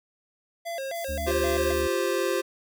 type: tone with vibrato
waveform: square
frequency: 604 Hz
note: D5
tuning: 48 cents sharp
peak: -31 dBFS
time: 0.65-1.73 s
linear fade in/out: 20 ms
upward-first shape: square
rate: 3.8 Hz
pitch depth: 200 cents each way
type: high-pass noise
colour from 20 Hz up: white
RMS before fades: -43 dBFS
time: 0.94-1.83 s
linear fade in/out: 20 ms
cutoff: 6100 Hz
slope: 24 dB/octave
type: harmonic tone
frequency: 73.42 Hz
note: D2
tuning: in tune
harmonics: 1 / 3 / 4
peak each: -31 / -41 / -43 dBFS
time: 1.08-1.88 s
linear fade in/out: 20 ms
type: chord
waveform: square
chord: F suspended second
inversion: none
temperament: equal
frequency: 349.2 / 392 / 523.3 Hz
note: F4 / G4 / C5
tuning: 0 / 0 / 0 cents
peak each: -29 dBFS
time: 1.26-2.42 s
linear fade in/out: 20 ms
effects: none